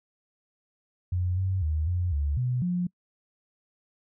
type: tone with pitch steps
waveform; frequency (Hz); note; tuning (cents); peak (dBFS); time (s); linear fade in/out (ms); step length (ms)
sine; 89.9 / 94.4 / 77.6 / 89 / 72.2 / 124.9 / 178; F#2 / F#2 / D#2 / F2 / D2 / B2 / F3; -49 / +35 / -4 / +33 / -29 / +20 / +33; -24; 1.12-2.87; 5; 250
effects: noise-tail reverb RT60 0.1 s tail -26 dB re dry

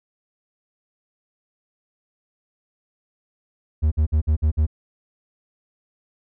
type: tone bursts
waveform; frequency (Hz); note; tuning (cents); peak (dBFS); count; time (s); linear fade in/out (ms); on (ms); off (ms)
triangle; 77.1; D#2; -15; -13; 6; 3.82-4.667; 20; 97; 53
effects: none

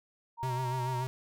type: tone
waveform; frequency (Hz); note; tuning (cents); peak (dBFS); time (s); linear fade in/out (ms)
sine; 932.3; A#5; 0; -34; 0.37-1.07; 50
type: tone with vibrato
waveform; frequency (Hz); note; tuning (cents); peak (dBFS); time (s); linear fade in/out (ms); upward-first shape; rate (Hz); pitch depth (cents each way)
square; 126.2; B2; +38; -33; 0.43-1.07; 0; sine; 6.9; 48
effects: none

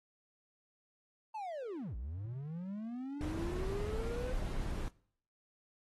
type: linear two-way sweep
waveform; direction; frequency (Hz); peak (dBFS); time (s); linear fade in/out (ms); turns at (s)
triangle; down then up; 903 to 51.6 to 512; -37; 1.34-4.33; 10; 1.96
type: noise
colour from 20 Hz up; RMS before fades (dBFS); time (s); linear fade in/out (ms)
brown; -38; 3.21-4.88; 0
effects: noise-tail reverb RT60 0.6 s tail -22 dB re dry + AAC 32 kbps

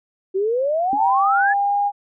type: exponential sweep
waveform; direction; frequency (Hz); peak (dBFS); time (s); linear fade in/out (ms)
sine; up; 370 to 1754; -17; 0.34-1.54; 20
type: tone with exponential decay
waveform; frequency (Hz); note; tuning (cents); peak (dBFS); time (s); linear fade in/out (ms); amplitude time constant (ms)
sine; 277.2; C#4; 0; -20; 0.93-1.03; 1; 20
type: tone with pitch glide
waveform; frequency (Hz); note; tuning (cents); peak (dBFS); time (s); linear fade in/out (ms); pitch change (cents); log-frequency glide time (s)
sine; 784 to 812.1; G5 to G#5; 0 to -39; -16; 0.97-1.92; 50; +61; 1.11-1.79
effects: none

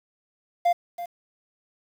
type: tone with echo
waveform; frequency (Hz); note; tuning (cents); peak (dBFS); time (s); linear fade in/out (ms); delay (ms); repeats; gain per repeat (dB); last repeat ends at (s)
triangle; 697; F5; -4; -15; 0.65-0.73; 10; 330; 1; -13; 1.06
effects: 8-bit

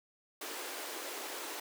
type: high-pass noise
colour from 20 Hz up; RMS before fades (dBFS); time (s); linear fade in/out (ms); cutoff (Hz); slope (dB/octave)
pink; -42; 0.41-1.6; 5; 300; 48
effects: none

